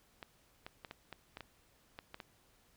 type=clicks; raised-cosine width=0.3 ms; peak=-29 dBFS; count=10; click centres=0.228 / 0.665 / 0.848 / 0.911 / 1.127 / 1.371 / 1.407 / 1.989 / 2.144 / 2.202 s; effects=pink hiss -69 dBFS RMS until 2.76 s